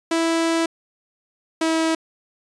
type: tone pair in turn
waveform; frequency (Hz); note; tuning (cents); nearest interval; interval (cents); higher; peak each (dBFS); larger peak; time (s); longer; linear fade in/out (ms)
sawtooth; 329.6 / 323.4; E4 / E4; 0 / -33; unison; 33; first; -14; neither; 0.11-0.66 / 1.61-1.95; first; 5
effects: resampled to 22050 Hz